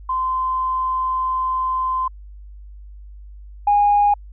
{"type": "tone pair in turn", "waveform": "sine", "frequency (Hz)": [1034, 820.7], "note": ["C6", "G#5"], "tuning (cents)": [-21, -21], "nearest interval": "major third", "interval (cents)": 400, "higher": "first", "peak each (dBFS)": [-18, -11], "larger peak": "second", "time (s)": [[0.09, 2.08], [3.67, 4.14]], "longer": "first", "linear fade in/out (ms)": 5, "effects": ["tanh soft clip ceiling -7 dBFS", "added 50 Hz sine -36 dBFS peak until 4.32 s"]}